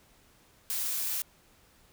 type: noise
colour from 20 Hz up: blue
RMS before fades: -32 dBFS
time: 0.7-1.22 s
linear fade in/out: 0 ms
effects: pink hiss -62 dBFS RMS until 1.92 s